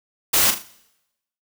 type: noise with echo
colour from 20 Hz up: white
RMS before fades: -17 dBFS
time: 0.33-0.51 s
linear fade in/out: 10 ms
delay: 39 ms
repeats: 3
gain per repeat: -8 dB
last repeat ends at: 0.627 s
effects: noise-tail reverb RT60 0.9 s tail -21 dB re dry